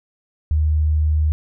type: tone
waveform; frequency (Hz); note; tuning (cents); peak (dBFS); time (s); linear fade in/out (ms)
sine; 76.8; D#2; -22; -14; 0.51-1.32; 0
effects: none